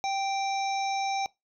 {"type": "harmonic tone with a mistuned harmonic", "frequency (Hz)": 784, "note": "G5", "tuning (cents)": 0, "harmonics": [1, 3, 5, 7, 8], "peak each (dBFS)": [-27, -37, -40, -42, -44], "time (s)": [0.04, 1.26], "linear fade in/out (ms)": 0, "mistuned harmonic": 5, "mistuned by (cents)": -31, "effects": ["noise-tail reverb RT60 0.2 s tail -22 dB re dry"]}